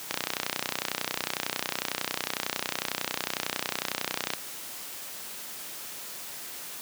click train, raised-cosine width 0.2 ms, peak -9 dBFS, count 132, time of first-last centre 0.11-4.336 s, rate 31 Hz, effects white hiss -40 dBFS RMS until 6.81 s + high-pass 150 Hz 12 dB/octave

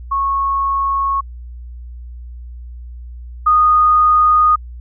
sine tone pair in turn, 1100 / 1234.7 Hz, C#6 / D#6, -14 / -14 cents, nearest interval major second, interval 200 cents, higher second, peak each -14 / -8 dBFS, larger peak second, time 0.11-1.21 / 3.46-4.56 s, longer neither, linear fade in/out 10 ms, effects added 60 Hz sine -29 dBFS peak until 4.8 s

